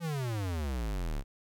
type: exponential sweep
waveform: square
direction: down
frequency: 174.6 to 32.7 Hz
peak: -32 dBFS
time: 0-1.24 s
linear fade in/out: 50 ms
effects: none